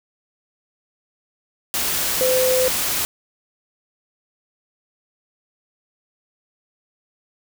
sine tone in noise, 512 Hz, C5, 38 cents flat, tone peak -16 dBFS, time 2.21-2.68 s, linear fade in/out 0 ms, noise white, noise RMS -22 dBFS, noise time 1.74-3.05 s, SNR +3 dB, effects none

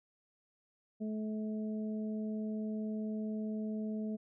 harmonic tone, 215.5 Hz, A3, 36 cents flat, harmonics 1 / 2 / 3, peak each -35 / -45 / -49 dBFS, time 1-4.17 s, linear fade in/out 20 ms, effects none

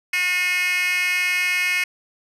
10% pulse tone with high-pass filter, 360.8 Hz, F#4, 44 cents flat, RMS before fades -21 dBFS, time 0.13-1.84 s, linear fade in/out 5 ms, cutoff 2300 Hz, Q 5.1, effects resampled to 32000 Hz

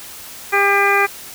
harmonic tone, 400.1 Hz, G4, 35 cents sharp, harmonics 1 / 2 / 3 / 4 / 5 / 6, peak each -19 / -19 / -19 / -19 / -19 / -19 dBFS, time 0.52-1.07 s, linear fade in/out 20 ms, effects white hiss -35 dBFS RMS until 1.34 s

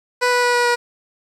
15% pulse tone with pitch steps, 493.9 / 490.8 / 487.7 / 484.6 / 481.5 Hz, B4 / B4 / B4 / B4 / B4, 0 / -11 / -22 / -33 / -44 cents, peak -8 dBFS, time 0.21-0.76 s, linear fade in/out 20 ms, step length 110 ms, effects low-pass 8000 Hz 12 dB/octave + 8-bit

